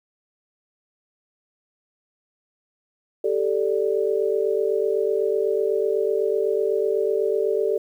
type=chord; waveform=sine; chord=G suspended second; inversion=none; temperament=equal; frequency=392 / 440 / 587.3 Hz; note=G4 / A4 / D5; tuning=0 / 0 / 0 cents; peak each=-23 / -22 / -27 dBFS; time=3.24-7.78 s; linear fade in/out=5 ms; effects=9-bit